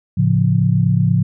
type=chord; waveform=sine; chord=A augmented; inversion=none; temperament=equal; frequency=110 / 138.59 / 174.61 Hz; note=A2 / C#3 / E#3; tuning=0 / 0 / 0 cents; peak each=-16 dBFS; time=0.17-1.23 s; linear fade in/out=10 ms; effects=none